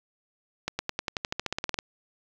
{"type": "accelerating click train", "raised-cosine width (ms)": 0.2, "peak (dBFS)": -11, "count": 16, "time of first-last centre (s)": [0.68, 1.789], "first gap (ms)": 110, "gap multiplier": 0.94, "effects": ["low-pass 7000 Hz 12 dB/octave", "7-bit"]}